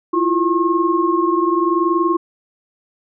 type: tone cluster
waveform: sine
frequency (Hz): 330.8 / 351.5 / 1078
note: E4 / F4 / C#6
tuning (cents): +6 / +11 / -49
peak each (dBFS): -18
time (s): 0.13-2.17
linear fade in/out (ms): 10
effects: none